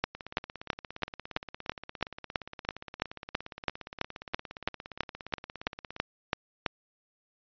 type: two click trains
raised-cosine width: 0.3 ms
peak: -24 / -10 dBFS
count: 101 / 21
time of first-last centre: 0.15-5.964 / 0.04-6.663 s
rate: 17.2 / 3.02 Hz
effects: resampled to 11025 Hz